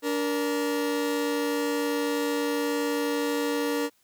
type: tone pair together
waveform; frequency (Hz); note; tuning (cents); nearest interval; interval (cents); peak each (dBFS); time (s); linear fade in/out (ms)
40% pulse; 290.1 / 471.3; D4 / A#4; -21 / +19; minor sixth; 840; -27; 0.02-3.9; 50
effects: white hiss -66 dBFS RMS until 4.03 s